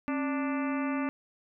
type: harmonic tone with a mistuned harmonic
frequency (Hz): 293.7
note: D4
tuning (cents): 0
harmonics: 1 / 2 / 3 / 4 / 5 / 6 / 7 / 8 / 9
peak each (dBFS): -29 / -39 / -41 / -39 / -44 / -46 / -44 / -47 / -46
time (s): 0.08-1.09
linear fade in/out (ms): 0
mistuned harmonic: 1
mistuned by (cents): -140
effects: none